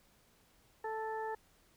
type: harmonic tone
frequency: 439.8 Hz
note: A4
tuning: 1 cent flat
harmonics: 1 / 2 / 3 / 4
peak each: -40 / -39 / -53 / -47 dBFS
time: 0.84-1.35 s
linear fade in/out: 5 ms
effects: pink hiss -68 dBFS RMS until 1.76 s